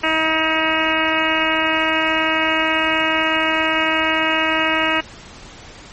harmonic tone, 317.9 Hz, D#4, 37 cents sharp, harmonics 1 / 2 / 3 / 4 / 5 / 6 / 7 / 8 / 9, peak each -24 / -24 / -24 / -24 / -24 / -24 / -24 / -24 / -24 dBFS, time 0.03-5.01 s, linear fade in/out 10 ms, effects pink hiss -39 dBFS RMS until 5.92 s + MP3 32 kbps

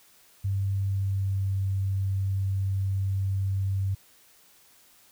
sine tone with pitch glide, 98 to 96.93 Hz, G2 to G2, 0 to -19 cents, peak -24 dBFS, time 0.44-3.95 s, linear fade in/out 10 ms, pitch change -19 cents, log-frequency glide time 0.73-1.54 s, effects white hiss -58 dBFS RMS until 5.11 s

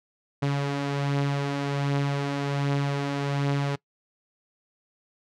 sawtooth beating tone pair, 140 / 141.3 Hz, C#3 / C#3, +18 / +34 cents, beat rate 1.3 Hz, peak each -28 / -21 dBFS, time 0.42-3.76 s, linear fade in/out 10 ms, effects noise-tail reverb RT60 0.1 s tail -23 dB re dry + low-pass 5000 Hz 12 dB/octave

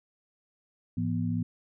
sine tone cluster, 106.5 / 168.8 / 243.7 Hz, G#2 / E3 / B3, +44 / +41 / -23 cents, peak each -31 dBFS, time 0.97-1.43 s, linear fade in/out 5 ms, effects none

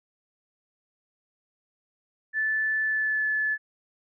sine tone with pitch glide, 1749 to 1728.9 Hz, A6 to A6, -11 to -31 cents, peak -23 dBFS, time 2.33-3.58 s, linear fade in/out 50 ms, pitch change -20 cents, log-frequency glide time 2.82-3.26 s, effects none

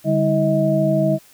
sine tone cluster, 145.8 / 198.5 / 322 / 635 Hz, D3 / G3 / E4 / D#5, -12 / +22 / -41 / +35 cents, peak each -20 / -21 / -22 / -18 dBFS, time 0.04-1.19 s, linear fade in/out 50 ms, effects white hiss -50 dBFS RMS until 1.33 s

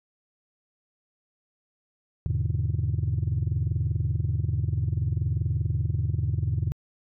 sine chord, E dominant seventh, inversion none, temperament just, 82.41 / 103.01 / 123.61 / 148.33 Hz, E2 / G#2 / B2 / D3, 0 / -14 / +2 / +18 cents, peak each -27 / -26 / -28 / -30 dBFS, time 2.26-6.72 s, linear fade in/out 0 ms, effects tanh soft clip ceiling -18 dBFS

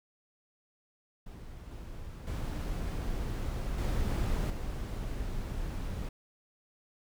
brown noise with level steps, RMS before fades -45 / -43 / -34 / -30 / -36 dBFS, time 1.26-6.09 s, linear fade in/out 5 ms, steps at 1.71 / 2.27 / 3.78 / 4.5 s, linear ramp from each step 2 ms, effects none

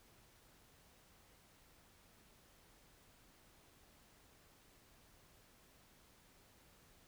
silence, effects pink hiss -67 dBFS RMS until 7.07 s

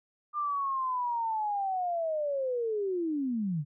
sine linear sweep, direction down, 1205 to 136.9 Hz, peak -28 dBFS, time 0.33-3.65 s, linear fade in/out 50 ms, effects none

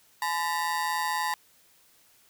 30% pulse ring-modulated tone, 932.3 Hz, A#5, in tune, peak -21 dBFS, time 0.22-1.34 s, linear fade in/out 0 ms, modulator 81.8 Hz, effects white hiss -61 dBFS RMS until 2.29 s

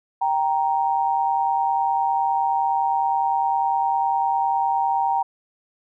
sine tone pair together, 784 / 933.8 Hz, G5 / A#5, 0 / +3 cents, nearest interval minor third, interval 303 cents, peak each -21 dBFS, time 0.21-5.23 s, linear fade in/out 10 ms, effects none

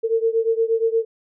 sine beating tone pair, 450 / 458.5 Hz, A4 / A#4, +39 / -29 cents, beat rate 8.5 Hz, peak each -19 / -21 dBFS, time 0.03-1.05 s, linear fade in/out 20 ms, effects none

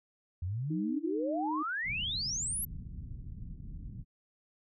sine exponential sweep, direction up, 82.41 to 11920 Hz, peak -32 dBFS, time 0.42-2.65 s, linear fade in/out 5 ms
sine tone with pitch glide, 311.1 to 308.1 Hz, D#4 to D#4, 0 to -17 cents, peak -33 dBFS, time 0.7-1.63 s, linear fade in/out 10 ms, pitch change -17 cents, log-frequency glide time 0.88-1.22 s
pink low-pass noise, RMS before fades -43 dBFS, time 1.83-4.05 s, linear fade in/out 50 ms, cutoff 190 Hz, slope 24 dB/octave
effects none

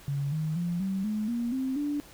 sine tone with pitch steps, 140.7 / 156.12 / 173.22 / 192.2 / 213.3 / 236.6 / 262.6 / 291.3 Hz, C#3 / D#3 / F3 / G3 / G#3 / A#3 / C4 / D4, +26 / +6 / -14 / -34 / +46 / +26 / +6 / -14 cents, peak -27 dBFS, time 0.08-2 s, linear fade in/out 0 ms, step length 240 ms, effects pink hiss -52 dBFS RMS until 2.13 s

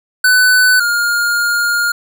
square tone pair in turn, 1500 / 1415.8 Hz, F#6 / F6, +23 / +23 cents, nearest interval minor second, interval 100 cents, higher first, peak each -8 / -13 dBFS, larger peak first, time 0.24-0.8 / 0.8-1.92 s, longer second, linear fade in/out 5 ms, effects none

